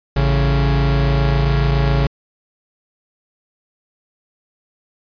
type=tone pair together; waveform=45% pulse; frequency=55.32 / 138.59 Hz; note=A1 / C#3; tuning=+10 / 0 cents; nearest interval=octave + major third; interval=1590 cents; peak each=-16 dBFS; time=0.16-2.07 s; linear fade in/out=5 ms; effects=resampled to 11025 Hz